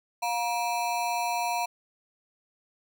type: ring-modulated tone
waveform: square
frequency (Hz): 830.6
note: G#5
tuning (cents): 0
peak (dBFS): -24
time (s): 0.22-1.66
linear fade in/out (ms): 10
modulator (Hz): 121
effects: none